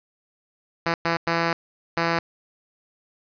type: tone bursts at uneven times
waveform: 5% pulse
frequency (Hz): 167.5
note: E3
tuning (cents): +28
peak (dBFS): -9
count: 4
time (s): 0.86-0.94 / 1.05-1.17 / 1.27-1.53 / 1.97-2.19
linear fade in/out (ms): 2
effects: resampled to 11025 Hz + 8-bit